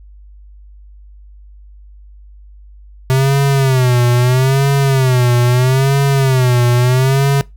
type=tone with vibrato; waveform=square; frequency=130 Hz; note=C3; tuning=11 cents flat; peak=-10 dBFS; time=3.1-7.41 s; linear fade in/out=0 ms; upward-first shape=sine; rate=0.77 Hz; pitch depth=120 cents each way; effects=noise-tail reverb RT60 0.2 s tail -21 dB re dry + added 50 Hz sine -36 dBFS peak until 7.56 s